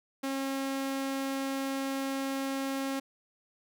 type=tone; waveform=sawtooth; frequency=270.9 Hz; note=C#4; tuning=40 cents flat; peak=-27 dBFS; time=0.23-3 s; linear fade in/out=10 ms; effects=none